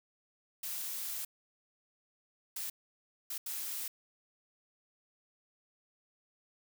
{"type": "noise bursts at uneven times", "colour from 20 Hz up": "blue", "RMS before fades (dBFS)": -39, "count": 4, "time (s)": [[0.63, 1.25], [2.56, 2.7], [3.3, 3.38], [3.46, 3.88]], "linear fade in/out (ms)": 5, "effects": []}